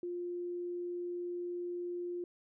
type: tone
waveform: sine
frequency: 351.7 Hz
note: F4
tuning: 12 cents sharp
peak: -36 dBFS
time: 0.03-2.24 s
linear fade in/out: 2 ms
effects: none